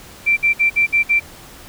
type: tone bursts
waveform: sine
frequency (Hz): 2349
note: D7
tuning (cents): 0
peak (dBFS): -11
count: 6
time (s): 0.26-1.2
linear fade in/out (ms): 20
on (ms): 110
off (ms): 56
effects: pink hiss -40 dBFS RMS until 1.68 s